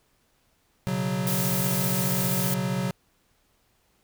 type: chord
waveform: square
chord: B suspended second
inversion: none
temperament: equal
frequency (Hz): 123.47 / 138.59 / 185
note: B2 / C#3 / F#3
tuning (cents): 0 / 0 / 0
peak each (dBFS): -33 / -31 / -28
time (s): 0.87-2.91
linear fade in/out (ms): 0
type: noise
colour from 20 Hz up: blue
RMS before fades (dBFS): -29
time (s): 1.27-2.54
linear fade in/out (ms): 0
effects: pink hiss -67 dBFS RMS until 4.03 s